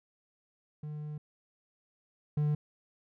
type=tone pair in turn; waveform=triangle; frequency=150.5 / 149.12 Hz; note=D3 / D3; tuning=+43 / +27 cents; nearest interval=unison; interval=16 cents; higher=first; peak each=-35 / -24 dBFS; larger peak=second; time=0.83-1.18 / 2.37-2.55 s; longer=first; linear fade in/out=5 ms; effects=none